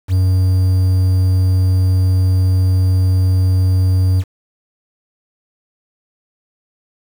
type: tone with quantisation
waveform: triangle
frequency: 92.9 Hz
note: F#2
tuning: 7 cents sharp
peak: -8 dBFS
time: 0.08-4.24 s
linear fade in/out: 50 ms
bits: 6
effects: none